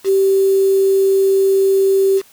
sine tone with quantisation, 388 Hz, G4, 18 cents flat, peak -10 dBFS, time 0.04-2.22 s, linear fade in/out 50 ms, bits 5, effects white hiss -48 dBFS RMS until 2.32 s

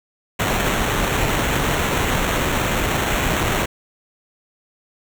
pink noise with sample-and-hold, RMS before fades -20 dBFS, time 0.39-3.66 s, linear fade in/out 10 ms, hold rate 4900 Hz, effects none

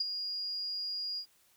sine tone with ADSR envelope, 4853 Hz, D#8, 44 cents flat, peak -26 dBFS, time 0-1.26 s, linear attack 7 ms, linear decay 21 ms, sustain -8 dB, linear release 81 ms, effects white hiss -67 dBFS RMS until 1.56 s

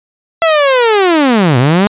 sawtooth linear two-way sweep, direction down then up, 671 to 117 to 211 Hz, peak -3 dBFS, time 0.42-1.87 s, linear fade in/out 0 ms, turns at 1.58 s, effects resampled to 8000 Hz

